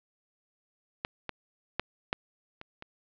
clicks, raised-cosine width 0.3 ms, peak -14 / -17 / -11 / -11 / -26 / -26 dBFS, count 6, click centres 1.049 / 1.293 / 1.796 / 2.129 / 2.614 / 2.824 s, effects low-pass 4000 Hz 12 dB/octave

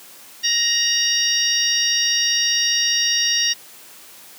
harmonic tone with a mistuned harmonic, 935 Hz, A#5, 5 cents sharp, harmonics 2 / 3 / 4 / 5 / 6, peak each -25 / -24 / -24 / -25 / -19 dBFS, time 0.43-3.54 s, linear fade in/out 20 ms, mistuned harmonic 3, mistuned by +27 cents, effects white hiss -43 dBFS RMS until 4.38 s + high-pass 150 Hz 12 dB/octave

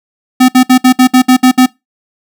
square tone bursts, 254.9 Hz, C4, 45 cents flat, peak -3 dBFS, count 9, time 0.4-1.662 s, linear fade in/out 10 ms, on 86 ms, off 61 ms, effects noise-tail reverb RT60 0.2 s tail -23 dB re dry

